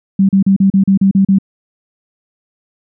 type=tone bursts; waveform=sine; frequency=194.2 Hz; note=G3; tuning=16 cents flat; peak=-6 dBFS; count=9; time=0.19-1.386 s; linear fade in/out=5 ms; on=100 ms; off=37 ms; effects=none